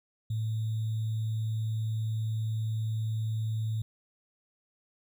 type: tone with sample-and-hold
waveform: sine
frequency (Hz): 110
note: A2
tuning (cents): 0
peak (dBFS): -28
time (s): 0.3-3.82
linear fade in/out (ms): 5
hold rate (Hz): 3675
effects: none